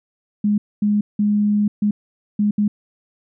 sine tone bursts at uneven times, 207.7 Hz, G#3, in tune, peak -14 dBFS, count 6, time 0.44-0.58 / 0.82-1.01 / 1.19-1.68 / 1.82-1.91 / 2.39-2.51 / 2.58-2.68 s, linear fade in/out 5 ms, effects none

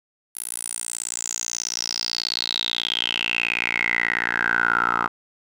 10% pulse tone with band-pass filter sweep, 58.4 Hz, A#1, 4 cents sharp, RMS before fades -25 dBFS, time 0.35-5.08 s, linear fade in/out 10 ms, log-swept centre 11000 to 1200 Hz, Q 9.2, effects none

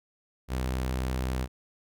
sawtooth tone, 63.9 Hz, C2, 40 cents flat, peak -24 dBFS, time 0.48-1.48 s, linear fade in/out 50 ms, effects none

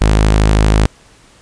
sawtooth tone, 52.7 Hz, G#1, 26 cents sharp, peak -4 dBFS, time 0.01-0.86 s, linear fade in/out 0 ms, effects pink hiss -46 dBFS RMS until 1.41 s + resampled to 22050 Hz

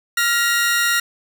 sawtooth tone pair together, 1396.9 / 1895.4 Hz, F6 / A#6, 0 / +28 cents, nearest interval perfect fourth, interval 528 cents, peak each -15 dBFS, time 0.17-1 s, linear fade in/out 5 ms, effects none

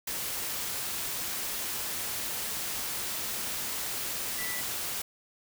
sine tone in noise, 1975.5 Hz, B6, in tune, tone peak -37 dBFS, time 4.38-4.61 s, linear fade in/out 5 ms, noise white, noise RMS -34 dBFS, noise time 0.07-5.02 s, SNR -6 dB, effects none

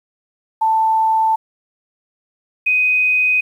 sine tone pair in turn, 885 / 2503 Hz, A5 / D#7, +10 / +10 cents, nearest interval octave + tritone, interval 1800 cents, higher second, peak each -12 dBFS, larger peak neither, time 0.61-1.36 / 2.66-3.41 s, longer neither, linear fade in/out 10 ms, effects 8-bit

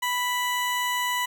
20% pulse tone, 987.8 Hz, B5, in tune, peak -19 dBFS, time 0.02-1.26 s, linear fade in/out 10 ms, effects 9-bit

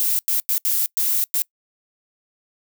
violet noise bursts at uneven times, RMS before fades -20 dBFS, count 6, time 0-0.19 / 0.28-0.4 / 0.49-0.58 / 0.65-0.86 / 0.97-1.24 / 1.34-1.42 s, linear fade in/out 0 ms, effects noise-tail reverb RT60 0.1 s tail -24 dB re dry

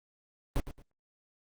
brown noise with echo, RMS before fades -27 dBFS, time 0.56-0.6 s, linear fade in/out 0 ms, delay 110 ms, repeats 2, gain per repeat -12 dB, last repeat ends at 0.82 s, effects Opus 24 kbps

